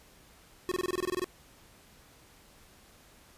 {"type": "tone bursts", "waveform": "square", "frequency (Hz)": 364.8, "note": "F#4", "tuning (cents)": -24, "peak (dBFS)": -29, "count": 12, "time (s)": [0.69, 1.243], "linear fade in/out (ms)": 0, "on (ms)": 25, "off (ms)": 23, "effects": ["pink hiss -58 dBFS RMS until 3.37 s", "resampled to 32000 Hz"]}